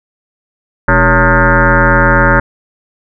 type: tone with frequency modulation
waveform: sine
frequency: 734 Hz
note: F#5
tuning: 14 cents flat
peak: -5 dBFS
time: 0.88-2.4 s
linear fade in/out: 5 ms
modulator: 172 Hz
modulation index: 5.6
effects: none